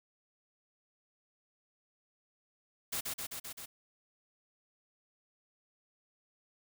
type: noise with echo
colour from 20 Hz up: white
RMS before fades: -36 dBFS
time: 2.92-3.01 s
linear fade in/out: 10 ms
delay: 130 ms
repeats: 5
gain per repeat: -2 dB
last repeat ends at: 3.66 s
effects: none